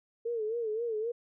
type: tone with vibrato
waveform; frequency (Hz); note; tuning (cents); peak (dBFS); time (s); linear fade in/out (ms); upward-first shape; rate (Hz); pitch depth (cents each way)
sine; 450; A4; +39; -30; 0.25-1.12; 10; sine; 3.8; 100
effects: none